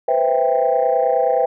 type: chord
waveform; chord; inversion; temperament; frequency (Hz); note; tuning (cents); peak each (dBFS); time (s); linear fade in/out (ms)
sine; C major seventh; third; equal with one note detuned; 493.9 / 523.3 / 659.3 / 791.3; B4 / C5 / E5 / G5; 0 / 0 / 0 / +16; -19; 0.08-1.46; 5
effects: tanh soft clip ceiling -6 dBFS